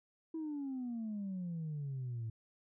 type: exponential sweep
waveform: sine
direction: down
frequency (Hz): 327.3 to 110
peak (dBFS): -36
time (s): 0.34-2.3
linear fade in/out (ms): 5
effects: tanh soft clip ceiling -35 dBFS